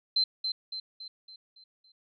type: tone with echo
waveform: sine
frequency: 4100 Hz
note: C8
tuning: 36 cents flat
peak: -22 dBFS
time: 0.16-0.24 s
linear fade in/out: 5 ms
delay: 280 ms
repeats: 6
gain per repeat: -6 dB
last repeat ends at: 1.92 s
effects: none